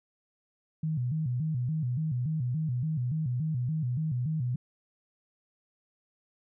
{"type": "tone with vibrato", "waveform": "sine", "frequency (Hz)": 139.6, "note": "C#3", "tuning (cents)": 13, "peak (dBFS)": -27, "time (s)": [0.83, 4.56], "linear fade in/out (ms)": 5, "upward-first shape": "square", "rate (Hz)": 3.5, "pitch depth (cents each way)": 210, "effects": []}